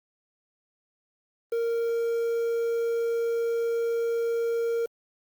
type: tone with quantisation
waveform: triangle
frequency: 463.9 Hz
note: A#4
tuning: 8 cents flat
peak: -22 dBFS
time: 1.52-4.86 s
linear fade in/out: 5 ms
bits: 8
effects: Opus 24 kbps